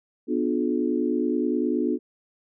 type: chord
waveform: sine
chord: B diminished seventh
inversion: none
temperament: just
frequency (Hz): 246.9 / 296.3 / 355.6 / 426.7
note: B3 / D4 / F4 / Ab4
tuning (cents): 0 / +15 / +31 / +47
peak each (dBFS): -26 / -26 / -27 / -30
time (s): 0.27-1.99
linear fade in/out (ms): 50
effects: none